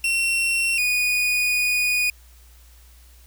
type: tone pair in turn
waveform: 40% pulse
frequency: 2722 / 2467 Hz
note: F7 / D#7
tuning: -45 / -15 cents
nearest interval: major second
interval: 170 cents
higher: first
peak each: -18 dBFS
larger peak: neither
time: 0.04-0.78 / 0.78-2.1 s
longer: second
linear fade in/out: 2 ms
effects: added 60 Hz sine -47 dBFS peak until 3.26 s + white hiss -55 dBFS RMS until 3.26 s